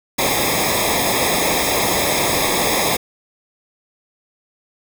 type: noise with comb filter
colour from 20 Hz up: pink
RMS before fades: -18 dBFS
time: 0.18-2.97 s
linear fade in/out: 10 ms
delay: 0.68 ms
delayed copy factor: -0.9
effects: none